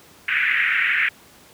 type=band-pass noise; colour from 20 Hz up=pink; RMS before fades=-20 dBFS; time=0.28-1.09 s; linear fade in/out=5 ms; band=1600 to 2500 Hz; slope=48 dB/octave; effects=pink hiss -49 dBFS RMS until 1.53 s + high-pass 100 Hz 12 dB/octave